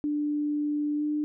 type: tone with pitch glide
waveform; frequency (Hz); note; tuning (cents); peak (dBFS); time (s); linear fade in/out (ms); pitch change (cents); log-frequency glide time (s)
sine; 295.6 to 299.2; D4 to D4; +11 to +32; -25; 0.04-1.24; 0; +21; 0.96-1.04
effects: none